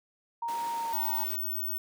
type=tone with pitch glide; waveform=sine; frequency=932.3 to 911 Hz; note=A#5 to A#5; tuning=0 to -40 cents; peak=-30 dBFS; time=0.42-1.24 s; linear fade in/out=5 ms; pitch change=-40 cents; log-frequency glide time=0.7-1 s
type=noise; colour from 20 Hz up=pink; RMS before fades=-43 dBFS; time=0.48-1.36 s; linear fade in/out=5 ms
type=tone; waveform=sine; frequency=15804 Hz; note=B9; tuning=in tune; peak=-30 dBFS; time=0.93-1.78 s; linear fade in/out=5 ms
effects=high-pass 300 Hz 12 dB/octave